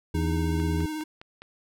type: harmonic tone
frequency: 82.2 Hz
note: E2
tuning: 4 cents flat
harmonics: 1 / 2 / 3 / 4 / 5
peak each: -26 / -29 / -39 / -37 / -35 dBFS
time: 0.14-0.86 s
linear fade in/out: 5 ms
type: tone with vibrato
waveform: square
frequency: 309 Hz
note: D#4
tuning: 12 cents flat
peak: -31 dBFS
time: 0.14-1.04 s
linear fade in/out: 10 ms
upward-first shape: sine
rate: 16 Hz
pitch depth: 24 cents each way
type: click train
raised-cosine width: 0.3 ms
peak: -27 dBFS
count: 5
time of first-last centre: 0.6-1.42 s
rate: 4.88 Hz
effects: none

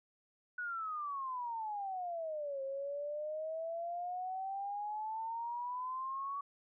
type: exponential two-way sweep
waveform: sine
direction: down then up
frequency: 1480 to 536 to 1133 Hz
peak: -37 dBFS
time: 0.58-6.41 s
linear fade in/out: 5 ms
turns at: 2.62 s
effects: none

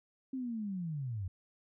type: linear sweep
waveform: sine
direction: down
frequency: 268.3 to 87 Hz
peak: -35 dBFS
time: 0.33-1.28 s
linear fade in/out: 5 ms
effects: none

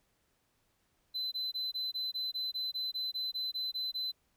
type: tone bursts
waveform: triangle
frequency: 4040 Hz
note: B7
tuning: 39 cents sharp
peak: -31 dBFS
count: 15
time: 1.14-4.12 s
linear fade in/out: 20 ms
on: 180 ms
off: 20 ms
effects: tanh soft clip ceiling -28 dBFS + pink hiss -75 dBFS RMS until 4.36 s

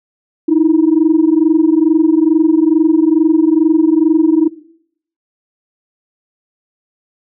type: tone pair together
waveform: sine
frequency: 307.3 / 329.6 Hz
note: D#4 / E4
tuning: -21 / 0 cents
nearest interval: minor second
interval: 121 cents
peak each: -10 dBFS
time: 0.48-4.48 s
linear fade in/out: 10 ms
effects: noise-tail reverb RT60 0.7 s tail -20 dB re dry + tanh soft clip ceiling -2 dBFS

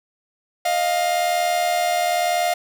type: tone pair together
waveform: 45% pulse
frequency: 622.3 / 703.2 Hz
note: D#5 / F5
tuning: 0 / +12 cents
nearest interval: major second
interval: 212 cents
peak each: -25 / -19 dBFS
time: 0.65-2.54 s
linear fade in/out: 5 ms
effects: none

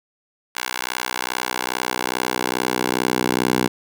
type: tone with high-pass filter sweep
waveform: 10% pulse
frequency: 62.4 Hz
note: B1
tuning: 19 cents sharp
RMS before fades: -23 dBFS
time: 0.55-3.68 s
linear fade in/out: 10 ms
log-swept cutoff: 1300 to 240 Hz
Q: 0.77
effects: none

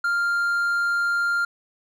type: tone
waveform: triangle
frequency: 1396.9 Hz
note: F6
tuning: in tune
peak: -18 dBFS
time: 0.04-1.45 s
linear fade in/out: 5 ms
effects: none

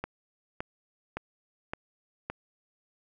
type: click train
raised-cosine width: 0.5 ms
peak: -18 dBFS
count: 5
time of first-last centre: 0.04-2.3 s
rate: 1.77 Hz
effects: none

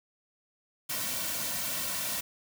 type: noise with comb filter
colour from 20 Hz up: white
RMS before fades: -33 dBFS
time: 0.89-2.21 s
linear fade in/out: 10 ms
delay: 2.4 ms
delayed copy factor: -0.65
effects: none

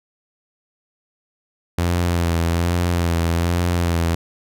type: tone with vibrato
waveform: sawtooth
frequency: 85.6 Hz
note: F2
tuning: 34 cents flat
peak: -13 dBFS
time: 1.78-4.15 s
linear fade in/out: 5 ms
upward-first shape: sine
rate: 1.2 Hz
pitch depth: 38 cents each way
effects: none

